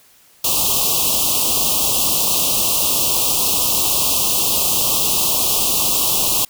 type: band-stop noise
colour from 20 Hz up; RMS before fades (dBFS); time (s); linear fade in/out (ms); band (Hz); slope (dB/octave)
white; -17; 0.44-6.45; 5; 1200 to 2600; 96
effects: white hiss -51 dBFS RMS until 6.49 s